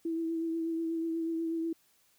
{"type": "tone with vibrato", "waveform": "sine", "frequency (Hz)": 328.6, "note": "E4", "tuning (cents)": -5, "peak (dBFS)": -30, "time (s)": [0.05, 1.73], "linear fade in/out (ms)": 5, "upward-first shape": "triangle", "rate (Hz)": 8.2, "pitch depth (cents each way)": 27, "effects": ["white hiss -68 dBFS RMS until 2.18 s"]}